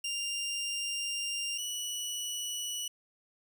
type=tone pair in turn; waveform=20% pulse; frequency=2794 / 2944 Hz; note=F7 / F#7; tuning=0 / -9 cents; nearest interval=minor second; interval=91 cents; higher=second; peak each=-28 / -29 dBFS; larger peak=first; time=0.04-1.58 / 1.58-2.88 s; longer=first; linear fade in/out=5 ms; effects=none